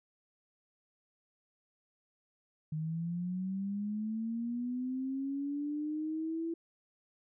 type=linear sweep; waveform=sine; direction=up; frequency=153.2 to 334.1 Hz; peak=-33 dBFS; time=2.72-6.54 s; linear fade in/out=5 ms; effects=none